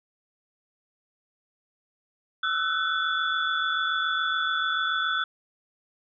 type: tone cluster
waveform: sine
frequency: 1292 / 1339 / 1500 / 3447 Hz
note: E6 / E6 / F#6 / A7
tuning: -35 / +27 / +23 / -36 cents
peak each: -34 / -29 / -27 / -30 dBFS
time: 2.43-5.24 s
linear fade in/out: 5 ms
effects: none

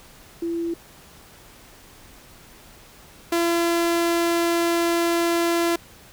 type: tone pair in turn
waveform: sine / sawtooth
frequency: 336.6 / 339.5 Hz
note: E4 / F4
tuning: +36 / -49 cents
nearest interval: unison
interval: 15 cents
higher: second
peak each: -23 / -15 dBFS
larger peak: second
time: 0.42-0.74 / 3.32-5.76 s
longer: second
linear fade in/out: 5 ms
effects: pink hiss -48 dBFS RMS until 6.12 s

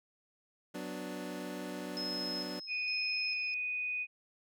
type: chord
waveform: 25% pulse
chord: B minor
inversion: second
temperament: equal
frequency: 185 / 246.9 / 293.7 Hz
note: F#3 / B3 / D4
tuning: 0 / 0 / 0 cents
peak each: -40 / -41 / -39 dBFS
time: 0.74-2.6 s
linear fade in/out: 10 ms
type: tone with tremolo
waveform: sine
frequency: 5160 Hz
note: E8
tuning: 38 cents flat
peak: -36 dBFS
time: 1.97-3.54 s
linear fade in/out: 0 ms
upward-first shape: square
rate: 1.1 Hz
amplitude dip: 55%
type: tone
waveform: sine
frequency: 2486 Hz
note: D#7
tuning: 2 cents flat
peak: -33 dBFS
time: 2.67-4.07 s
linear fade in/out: 50 ms
effects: none

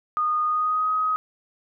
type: tone with pitch glide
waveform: sine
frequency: 1229 to 1261.4 Hz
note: D#6 to D#6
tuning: -22 to +23 cents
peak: -20 dBFS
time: 0.17-1.16 s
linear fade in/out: 0 ms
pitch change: +45 cents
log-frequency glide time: 0.44-0.91 s
effects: none

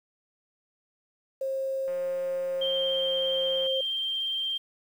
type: tone with pitch glide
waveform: sine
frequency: 535 to 529.8 Hz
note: C5 to C5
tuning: +38 to +22 cents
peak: -27 dBFS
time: 1.41-3.81 s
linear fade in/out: 5 ms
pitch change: -16 cents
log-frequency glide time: 2.75-3.2 s
type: click train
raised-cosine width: 0.5 ms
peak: -34 dBFS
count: 317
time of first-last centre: 1.88-3.665 s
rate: 177 Hz
type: tone with vibrato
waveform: sine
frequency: 3162 Hz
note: G7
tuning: 14 cents sharp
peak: -27 dBFS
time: 2.61-4.58 s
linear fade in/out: 10 ms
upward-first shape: sine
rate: 17 Hz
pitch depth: 13 cents each way
effects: 9-bit

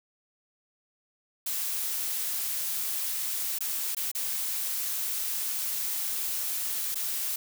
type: noise with dropouts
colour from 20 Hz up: blue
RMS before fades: -31 dBFS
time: 1.46-7.36 s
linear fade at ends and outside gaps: 5 ms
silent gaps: 3.587-3.606 / 3.949-3.967 / 4.116-4.149 / 6.946-6.955 s
effects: none

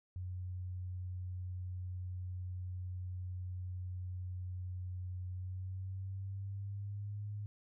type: tone with pitch glide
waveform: sine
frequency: 91.1 to 103.44 Hz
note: F#2 to G#2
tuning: -26 to -6 cents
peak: -39 dBFS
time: 0.16-7.46 s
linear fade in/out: 0 ms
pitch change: +220 cents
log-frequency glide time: 5.28-7.25 s
effects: none

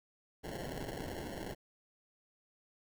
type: noise with sample-and-hold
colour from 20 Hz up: white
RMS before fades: -42 dBFS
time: 0.43-1.55 s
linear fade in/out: 20 ms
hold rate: 1225 Hz
effects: none

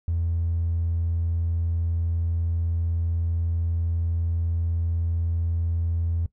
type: tone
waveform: triangle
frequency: 83.9 Hz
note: E2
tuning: 31 cents sharp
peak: -19 dBFS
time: 0.08-6.26 s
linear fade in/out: 0 ms
effects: noise-tail reverb RT60 0.1 s tail -20 dB re dry + tanh soft clip ceiling -18 dBFS

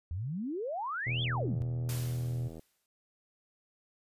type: exponential two-way sweep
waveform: sine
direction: up then down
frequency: 77.78 to 3520 to 77.78 Hz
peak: -33 dBFS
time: 0.11-1.62 s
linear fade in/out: 0 ms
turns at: 1.23 s
type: tone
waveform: sine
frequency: 122.7 Hz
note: B2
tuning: 11 cents flat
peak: -31 dBFS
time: 1.06-2.49 s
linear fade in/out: 20 ms
type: click train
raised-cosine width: 2 ms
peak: -33 dBFS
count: 124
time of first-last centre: 1.07-2.594 s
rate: 80.7 Hz
type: noise with exponential decay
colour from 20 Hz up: white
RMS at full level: -40 dBFS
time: 1.89-2.86 s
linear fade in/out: 1 ms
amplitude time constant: 210 ms
effects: resampled to 32000 Hz

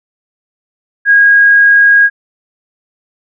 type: tone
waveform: sine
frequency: 1638 Hz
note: G#6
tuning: 24 cents flat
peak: -3 dBFS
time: 1.05-2.1 s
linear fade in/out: 50 ms
effects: none

